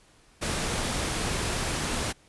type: noise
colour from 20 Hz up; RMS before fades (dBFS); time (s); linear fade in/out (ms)
pink; -29; 0.41-2.13; 20
effects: pink hiss -59 dBFS RMS until 2.28 s + resampled to 24000 Hz